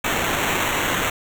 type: noise with sample-and-hold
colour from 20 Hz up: violet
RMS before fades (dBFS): -22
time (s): 0.04-1.1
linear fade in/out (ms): 5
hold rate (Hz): 4900
effects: none